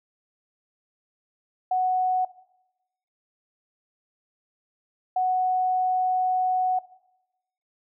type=tone pair in turn; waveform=sine; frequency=740 / 740 Hz; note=F#5 / F#5; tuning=0 / 0 cents; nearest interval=unison; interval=0 cents; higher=neither; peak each=-20 dBFS; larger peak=neither; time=1.71-2.25 / 5.16-6.79 s; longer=second; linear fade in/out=5 ms; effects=noise-tail reverb RT60 0.9 s tail -18 dB re dry